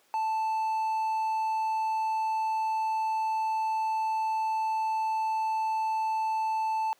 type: tone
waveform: triangle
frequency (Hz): 880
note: A5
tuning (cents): 0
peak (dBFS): -24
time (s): 0.14-6.93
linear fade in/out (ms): 0
effects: pink hiss -64 dBFS RMS until 6.99 s + high-pass 400 Hz 12 dB/octave